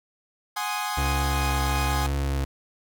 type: chord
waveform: sawtooth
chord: Ab dominant seventh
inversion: third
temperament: equal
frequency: 740 / 830.6 / 1046.5 / 1244.5 Hz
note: Gb5 / Ab5 / C6 / Eb6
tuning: 0 / 0 / 0 / 0 cents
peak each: -31 / -26 / -30 / -29 dBFS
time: 0.56-2.07 s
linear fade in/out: 10 ms
type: tone with vibrato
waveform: 35% pulse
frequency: 68.8 Hz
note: C#2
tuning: 12 cents flat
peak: -22 dBFS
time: 0.97-2.45 s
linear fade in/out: 10 ms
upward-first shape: sine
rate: 1.1 Hz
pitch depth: 22 cents each way
effects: 9-bit